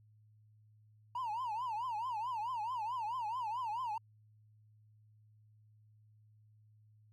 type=tone with vibrato; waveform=triangle; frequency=932.3 Hz; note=A#5; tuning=in tune; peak=-33 dBFS; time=1.15-3.98 s; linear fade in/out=5 ms; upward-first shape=triangle; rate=4.6 Hz; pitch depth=220 cents each way; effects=tanh soft clip ceiling -30 dBFS + added 107 Hz sine -62 dBFS peak until 7.12 s